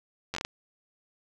slowing click train, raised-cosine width 0.2 ms, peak -15 dBFS, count 6, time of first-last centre 0.34-0.449 s, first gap 10 ms, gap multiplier 1.4, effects none

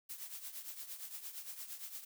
blue noise with tremolo, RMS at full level -44 dBFS, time 0.09-2.05 s, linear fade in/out 10 ms, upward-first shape triangle, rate 8.7 Hz, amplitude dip 75%, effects none

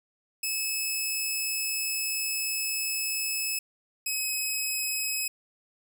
10% pulse tone pair in turn, 2593 / 2554 Hz, E7 / D#7, -29 / +45 cents, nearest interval unison, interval 26 cents, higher first, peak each -19 dBFS, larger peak neither, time 0.43-3.59 / 4.06-5.28 s, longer first, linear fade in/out 5 ms, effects none

